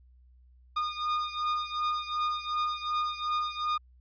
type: beating tone pair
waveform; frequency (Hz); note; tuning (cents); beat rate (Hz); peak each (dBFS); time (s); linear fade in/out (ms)
45% pulse; 1222 / 1224.7; D#6 / D#6; -32 / -28; 2.7; -31 / -33; 0.76-3.78; 10
effects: added 62 Hz sine -55 dBFS peak until 4 s + resampled to 11025 Hz